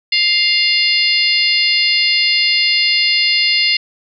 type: harmonic tone with a mistuned harmonic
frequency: 700 Hz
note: F5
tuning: 4 cents sharp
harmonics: 3 / 4 / 5 / 6 / 7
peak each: -17 / -17 / -23 / -17 / -17 dBFS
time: 0.12-3.77 s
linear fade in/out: 5 ms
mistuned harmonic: 6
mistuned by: +27 cents
effects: none